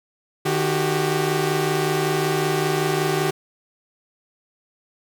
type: tone cluster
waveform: sawtooth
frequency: 152.9 / 369.9 / 395.2 Hz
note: D#3 / F#4 / G4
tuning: -30 / 0 / +14 cents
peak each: -20 dBFS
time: 0.45-3.31 s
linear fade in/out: 10 ms
effects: none